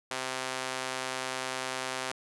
sawtooth tone with high-pass filter, 130 Hz, C3, 11 cents flat, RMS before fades -35 dBFS, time 0.11-2.12 s, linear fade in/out 2 ms, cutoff 670 Hz, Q 0.54, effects resampled to 24000 Hz

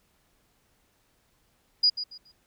sine tone with echo, 4898 Hz, D#8, 28 cents flat, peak -17 dBFS, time 1.83-1.9 s, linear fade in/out 10 ms, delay 140 ms, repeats 3, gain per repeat -12 dB, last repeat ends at 2.32 s, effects pink hiss -68 dBFS RMS until 2.46 s

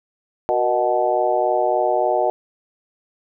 harmonic tone with a mistuned harmonic, 123.47 Hz, B2, in tune, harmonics 3 / 4 / 5 / 6 / 7, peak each -24 / -24 / -20 / -21 / -25 dBFS, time 0.49-2.3 s, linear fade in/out 0 ms, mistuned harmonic 4, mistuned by -73 cents, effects none

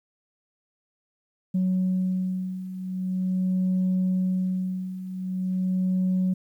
sine beating tone pair, 185 / 185.43 Hz, F#3 / F#3, 0 / +4 cents, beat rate 0.43 Hz, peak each -27 / -23 dBFS, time 1.54-6.34 s, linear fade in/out 10 ms, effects tanh soft clip ceiling -18 dBFS + 10-bit

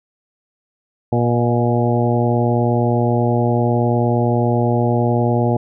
harmonic tone with a mistuned harmonic, 119.3 Hz, A#2, 41 cents sharp, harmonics 1 / 2 / 3 / 4 / 5 / 6 / 7, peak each -17 / -20 / -22 / -23 / -24 / -25 / -25 dBFS, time 1.12-5.57 s, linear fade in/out 5 ms, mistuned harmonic 5, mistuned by +32 cents, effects none

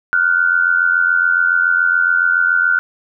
sine tone pair together, 1412.9 / 1500 Hz, F6 / F#6, +20 / +23 cents, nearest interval minor second, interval 103 cents, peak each -14 dBFS, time 0.13-2.79 s, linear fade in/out 0 ms, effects none

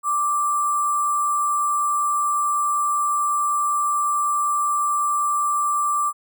sine tone with sample-and-hold, 1174.7 Hz, D6, in tune, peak -18 dBFS, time 0.03-6.13 s, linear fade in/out 50 ms, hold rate 8820 Hz, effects none

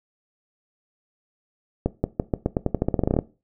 accelerating click train, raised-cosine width 2 ms, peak -7 dBFS, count 18, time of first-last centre 1.86-3.189 s, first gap 180 ms, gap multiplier 0.88, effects noise-tail reverb RT60 0.3 s tail -18 dB re dry

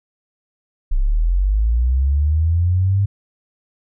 sine linear sweep, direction up, 30.52 to 101 Hz, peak -13 dBFS, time 0.91-3.06 s, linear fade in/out 10 ms, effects none

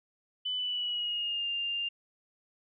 sine tone with pitch glide, 3000 to 2799 Hz, F#7 to F7, +23 to +3 cents, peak -30 dBFS, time 0.45-1.89 s, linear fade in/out 10 ms, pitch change -120 cents, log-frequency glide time 0.57-1.48 s, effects none

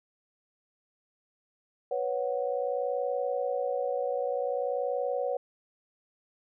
sine chord, B suspended second, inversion none, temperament equal, 493.9 / 554.4 / 740 Hz, B4 / C#5 / F#5, 0 / 0 / 0 cents, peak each -31 / -31 / -35 dBFS, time 1.91-5.37 s, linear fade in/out 5 ms, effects none

